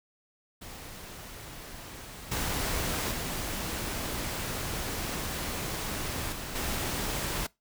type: noise with level steps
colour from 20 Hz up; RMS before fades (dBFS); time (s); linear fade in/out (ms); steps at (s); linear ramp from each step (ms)
pink; -44 / -31 / -34 / -38 / -32; 0.61-7.47; 10; 2.31 / 3.11 / 6.32 / 6.55; 10
effects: noise-tail reverb RT60 0.2 s tail -22 dB re dry